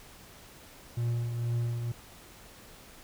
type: tone with tremolo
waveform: triangle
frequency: 118.4 Hz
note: A#2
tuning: 27 cents sharp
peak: -24 dBFS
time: 0.97-1.92 s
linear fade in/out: 5 ms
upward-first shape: triangle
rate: 2.1 Hz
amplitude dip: 50%
effects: pink hiss -52 dBFS RMS until 3.03 s